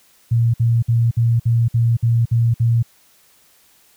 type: tone bursts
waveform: sine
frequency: 116.54 Hz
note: A#2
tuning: in tune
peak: -12 dBFS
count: 9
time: 0.31-2.828 s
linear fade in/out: 10 ms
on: 230 ms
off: 56 ms
effects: white hiss -54 dBFS RMS until 3.96 s